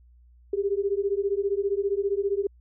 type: beating tone pair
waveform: sine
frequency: 391.8 / 406.8 Hz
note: G4 / G#4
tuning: -1 / -36 cents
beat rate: 15 Hz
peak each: -26 dBFS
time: 0.53-2.47 s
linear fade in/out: 5 ms
effects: added 60 Hz sine -52 dBFS peak until 2.6 s